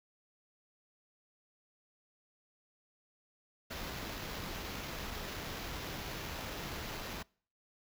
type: noise with sample-and-hold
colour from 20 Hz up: pink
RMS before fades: -42 dBFS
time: 3.7-7.23 s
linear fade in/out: 10 ms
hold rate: 8820 Hz
effects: noise-tail reverb RT60 0.5 s tail -26 dB re dry